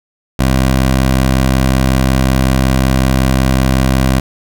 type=tone; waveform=15% pulse; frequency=65.41 Hz; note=C2; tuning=in tune; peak=-3 dBFS; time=0.39-4.2 s; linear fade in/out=5 ms; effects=none